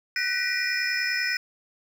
triangle tone cluster, 1505 / 1897 / 1967 / 2404 / 5180 Hz, F#6 / A#6 / B6 / D7 / E8, +29 / +30 / -7 / +40 / -31 cents, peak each -29 dBFS, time 0.16-1.37 s, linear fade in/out 2 ms, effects none

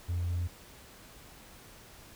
triangle tone, 87.31 Hz, F2, in tune, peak -26 dBFS, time 0.08-0.48 s, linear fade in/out 20 ms, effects tanh soft clip ceiling -25 dBFS + pink hiss -53 dBFS RMS until 2.15 s

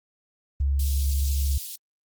sine tone, 69.3 Hz, C#2, in tune, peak -20 dBFS, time 0.6-1.58 s, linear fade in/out 5 ms
white high-pass noise, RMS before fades -36 dBFS, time 0.79-1.76 s, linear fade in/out 5 ms, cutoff 3300 Hz, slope 24 dB/octave
effects Opus 24 kbps

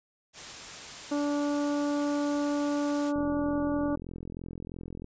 white noise, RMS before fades -42 dBFS, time 0.33-3.13 s, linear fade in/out 50 ms
harmonic tone, 290.1 Hz, D4, 21 cents flat, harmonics 1 / 2 / 3 / 4 / 5, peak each -27 / -33 / -40 / -41 / -45 dBFS, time 1.11-3.96 s, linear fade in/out 10 ms
click train, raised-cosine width 3 ms, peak -27 dBFS, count 82, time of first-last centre 3.16-5.044 s, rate 43 Hz
effects resampled to 16000 Hz

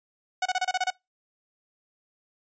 sawtooth tone bursts, 740 Hz, F#5, in tune, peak -19 dBFS, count 8, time 0.42-0.904 s, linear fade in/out 5 ms, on 36 ms, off 28 ms, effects noise-tail reverb RT60 0.2 s tail -24 dB re dry + resampled to 16000 Hz

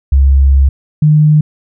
sine tone pair in turn, 68.2 / 151.96 Hz, C#2 / D#3, -28 / -41 cents, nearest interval octave + major second, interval 1387 cents, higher second, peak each -4 dBFS, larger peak neither, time 0.12-0.69 / 1.02-1.41 s, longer first, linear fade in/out 5 ms, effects none

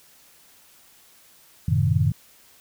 sine chord, F# diminished seventh, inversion none, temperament equal, 92.5 / 110 / 130.81 / 155.56 Hz, F#2 / A2 / C3 / Eb3, 0 / 0 / 0 / 0 cents, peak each -23 dBFS, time 1.68-2.12 s, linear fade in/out 5 ms, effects white hiss -54 dBFS RMS until 2.6 s

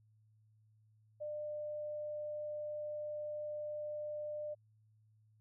sine tone, 599 Hz, D5, 34 cents sharp, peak -39 dBFS, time 1.2-4.55 s, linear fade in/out 20 ms, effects added 108 Hz sine -66 dBFS peak until 5.4 s

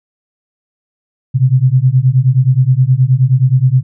sine beating tone pair, 124.7 / 134.2 Hz, B2 / C3, +17 / +44 cents, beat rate 9.5 Hz, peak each -10 dBFS, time 1.34-3.83 s, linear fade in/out 20 ms, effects none

